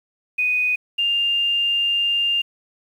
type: tone pair in turn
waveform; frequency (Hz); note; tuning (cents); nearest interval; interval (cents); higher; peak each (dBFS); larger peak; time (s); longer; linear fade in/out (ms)
sine; 2489 / 2801; D#7 / F7; 0 / +4; major second; 204; second; -17; neither; 0.38-0.76 / 0.98-2.42; second; 10
effects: 8-bit